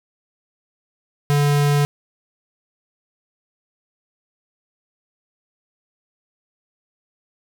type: tone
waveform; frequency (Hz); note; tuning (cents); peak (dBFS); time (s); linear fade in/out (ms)
square; 144.7; D3; -25; -15; 1.3-1.85; 0
effects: none